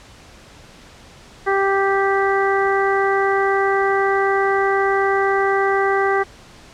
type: harmonic tone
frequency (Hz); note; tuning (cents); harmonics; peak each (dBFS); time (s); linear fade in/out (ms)
392; G4; 0; 1 / 2 / 3 / 4 / 5; -18 / -21 / -23 / -24 / -25; 1.46-6.24; 20
effects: pink hiss -44 dBFS RMS until 6.73 s + low-pass 7000 Hz 12 dB/octave